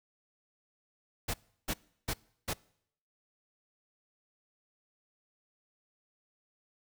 pink noise bursts, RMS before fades -33 dBFS, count 4, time 1.28-2.536 s, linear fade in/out 10 ms, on 59 ms, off 340 ms, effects noise-tail reverb RT60 0.7 s tail -24 dB re dry

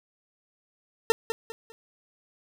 40% pulse tone with echo, 453 Hz, A#4, 50 cents flat, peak -15 dBFS, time 1.1-1.12 s, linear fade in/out 0 ms, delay 200 ms, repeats 3, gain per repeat -10 dB, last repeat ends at 1.72 s, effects none

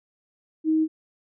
sine tone, 315.5 Hz, D#4, 24 cents sharp, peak -18 dBFS, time 0.64-0.88 s, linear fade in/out 50 ms, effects none

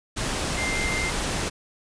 sine tone in noise, 2095 Hz, C7, 2 cents sharp, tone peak -27 dBFS, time 0.57-1.11 s, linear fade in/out 20 ms, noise pink, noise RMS -27 dBFS, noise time 0.16-1.5 s, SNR -3 dB, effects resampled to 22050 Hz

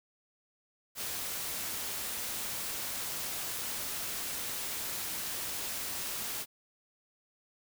white noise, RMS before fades -37 dBFS, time 0.95-6.46 s, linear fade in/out 50 ms, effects none

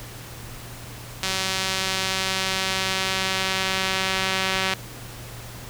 sawtooth tone with band-pass filter sweep, 189.8 Hz, F#3, 44 cents sharp, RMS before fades -25 dBFS, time 1.23-4.74 s, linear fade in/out 0 ms, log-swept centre 4500 to 2900 Hz, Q 0.92, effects added 118 Hz sine -40 dBFS peak until 5.69 s + pink hiss -40 dBFS RMS until 5.69 s

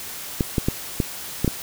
clicks, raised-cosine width 3 ms, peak -6 dBFS, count 6, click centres 0.408 / 0.582 / 0.685 / 1.002 / 1.446 / 1.478 s, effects white hiss -34 dBFS RMS until 1.62 s

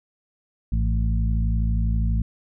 harmonic tone with a mistuned harmonic, 55.5 Hz, A1, 16 cents sharp, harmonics 1 / 2 / 3 / 4, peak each -20 / -26 / -30 / -32 dBFS, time 0.72-2.22 s, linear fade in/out 5 ms, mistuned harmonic 2, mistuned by -52 cents, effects none

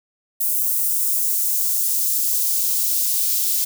blue noise with high-pass filter sweep, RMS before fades -20 dBFS, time 0.4-3.65 s, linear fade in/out 10 ms, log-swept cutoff 9100 to 4100 Hz, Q 0.87, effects none

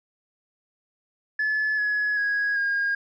sine tone with pitch steps, 1723 / 1689.5 / 1656.6 / 1624.4 Hz, A6 / G#6 / G#6 / G#6, -37 / +29 / -5 / -39 cents, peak -20 dBFS, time 1.39-2.95 s, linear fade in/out 5 ms, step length 390 ms, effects tanh soft clip ceiling -19 dBFS

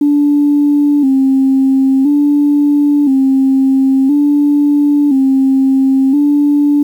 sine tone with vibrato, 278.7 Hz, C#4, 9 cents sharp, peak -6 dBFS, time 0.01-6.83 s, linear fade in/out 5 ms, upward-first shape square, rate 0.49 Hz, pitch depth 71 cents each way, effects tanh soft clip ceiling -2 dBFS + 7-bit

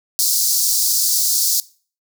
pink high-pass noise, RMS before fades -17 dBFS, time 0.19-1.6 s, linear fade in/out 0 ms, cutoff 4500 Hz, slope 48 dB/octave, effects noise-tail reverb RT60 0.4 s tail -20 dB re dry

